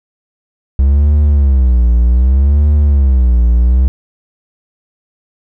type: tone with vibrato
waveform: triangle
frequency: 66 Hz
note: C2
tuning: 16 cents sharp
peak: -4 dBFS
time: 0.79-3.88 s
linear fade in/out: 0 ms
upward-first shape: sine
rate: 0.65 Hz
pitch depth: 200 cents each way
effects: none